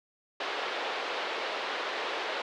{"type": "band-pass noise", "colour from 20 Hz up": "pink", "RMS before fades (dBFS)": -34, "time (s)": [0.4, 2.42], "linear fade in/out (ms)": 5, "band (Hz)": [420, 3900], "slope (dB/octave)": 24, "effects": []}